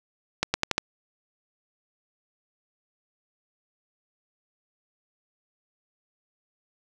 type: accelerating click train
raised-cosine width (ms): 0.2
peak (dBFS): -5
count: 5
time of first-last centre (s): 0.43-0.781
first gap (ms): 110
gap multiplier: 0.85
effects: none